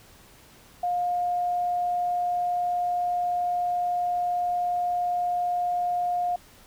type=tone; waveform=sine; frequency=710 Hz; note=F5; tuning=28 cents sharp; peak=-23 dBFS; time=0.83-6.36 s; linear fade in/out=5 ms; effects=pink hiss -53 dBFS RMS until 6.66 s